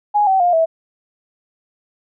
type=tone with pitch steps; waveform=sine; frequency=830.6 / 766.1 / 706.6 / 651.7 Hz; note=G#5 / G5 / F5 / E5; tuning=0 / -40 / +20 / -20 cents; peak=-11 dBFS; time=0.14-0.66 s; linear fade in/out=20 ms; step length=130 ms; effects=none